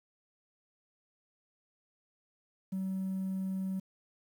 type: tone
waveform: triangle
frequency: 190 Hz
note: F#3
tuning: 46 cents sharp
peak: -29 dBFS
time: 2.72-3.8 s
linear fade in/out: 10 ms
effects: tanh soft clip ceiling -28 dBFS + 10-bit